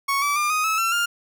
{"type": "tone with pitch steps", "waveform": "30% pulse", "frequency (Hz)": [1108.7, 1153.1, 1199.3, 1247.4, 1297.3, 1349.3, 1403.3], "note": ["C#6", "D6", "D6", "D#6", "E6", "E6", "F6"], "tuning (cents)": [0, -32, 36, 4, -28, 40, 8], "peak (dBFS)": -17, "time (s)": [0.08, 1.06], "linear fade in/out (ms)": 10, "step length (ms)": 140, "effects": []}